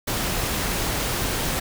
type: noise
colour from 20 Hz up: pink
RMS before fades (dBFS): -25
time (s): 0.07-1.6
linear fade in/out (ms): 10
effects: none